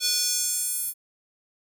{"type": "tone with high-pass filter sweep", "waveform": "square", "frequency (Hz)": 488.5, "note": "B4", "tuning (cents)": -19, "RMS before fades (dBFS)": -26, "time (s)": [0, 0.94], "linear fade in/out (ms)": 50, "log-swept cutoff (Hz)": [4200, 12000], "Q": 2.1, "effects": []}